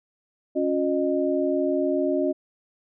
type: tone cluster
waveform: sine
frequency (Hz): 278.5 / 358.6 / 614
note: C#4 / F4 / D#5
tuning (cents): +8 / +46 / -23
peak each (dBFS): -25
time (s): 0.55-2.33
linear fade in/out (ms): 20
effects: none